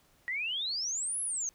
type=exponential two-way sweep; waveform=sine; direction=up then down; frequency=1900 to 11100 to 6180 Hz; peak=-31 dBFS; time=0.28-1.49 s; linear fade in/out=0 ms; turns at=1.21 s; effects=pink hiss -66 dBFS RMS until 1.54 s